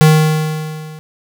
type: tone with level ramp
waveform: square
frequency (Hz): 155.56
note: D#3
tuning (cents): 0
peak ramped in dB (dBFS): -4 to -31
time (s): 0.01-0.99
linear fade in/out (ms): 0
effects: none